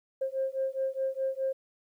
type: beating tone pair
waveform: sine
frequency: 530 / 534.8 Hz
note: C5 / C5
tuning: +22 / +38 cents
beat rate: 4.8 Hz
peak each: -31 dBFS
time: 0.21-1.53 s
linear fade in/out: 10 ms
effects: tanh soft clip ceiling -21 dBFS + 11-bit